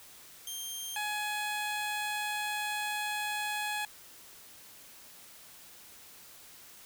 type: tone pair in turn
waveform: 15% pulse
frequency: 3182 / 840.1 Hz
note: G7 / G#5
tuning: +25 / +20 cents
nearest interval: octave + major seventh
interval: 2305 cents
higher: first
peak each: -30 / -26 dBFS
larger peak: second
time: 0.47-0.96 / 0.96-3.85 s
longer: second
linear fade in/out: 2 ms
effects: white hiss -53 dBFS RMS until 6.85 s